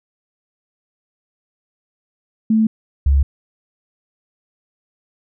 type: tone pair in turn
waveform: sine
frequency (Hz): 220 / 69.3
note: A3 / C#2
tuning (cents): 0 / 0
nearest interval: octave + minor sixth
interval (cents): 2000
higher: first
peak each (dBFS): -11 / -10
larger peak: second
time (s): 2.5-2.67 / 3.06-3.23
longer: neither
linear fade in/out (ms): 5
effects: none